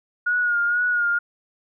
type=tone with vibrato; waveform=sine; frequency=1437 Hz; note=F6; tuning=49 cents sharp; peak=-18 dBFS; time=0.26-1.19 s; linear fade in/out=10 ms; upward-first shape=sine; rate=2.1 Hz; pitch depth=38 cents each way; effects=none